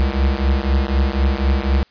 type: beating tone pair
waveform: square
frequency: 65.7 / 69.7 Hz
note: C2 / C#2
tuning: +8 / +10 cents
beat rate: 4 Hz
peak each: -18 / -19 dBFS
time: 0-1.83 s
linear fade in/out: 0 ms
effects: white hiss -55 dBFS RMS until 1.9 s + resampled to 11025 Hz